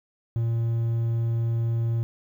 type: tone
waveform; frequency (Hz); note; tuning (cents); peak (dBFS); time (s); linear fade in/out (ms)
triangle; 115.5; A#2; -16; -20; 0.36-2.03; 0
effects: 10-bit